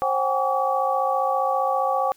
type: tone cluster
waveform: sine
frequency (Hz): 532 / 757 / 812 / 1141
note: C5 / F#5 / G#5 / C#6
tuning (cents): +29 / +39 / -39 / +50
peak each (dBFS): -25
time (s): 0.02-2.12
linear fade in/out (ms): 0
effects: white hiss -57 dBFS RMS until 2.16 s